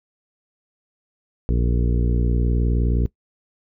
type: harmonic tone with a mistuned harmonic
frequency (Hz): 59.5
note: A#1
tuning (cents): +36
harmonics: 1 / 2 / 3 / 4 / 5 / 6 / 7 / 8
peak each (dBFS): -18 / -24 / -28 / -30 / -32 / -34 / -35 / -36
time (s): 1.49-3.06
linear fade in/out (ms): 0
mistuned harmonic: 8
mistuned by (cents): -50
effects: noise-tail reverb RT60 0.1 s tail -20 dB re dry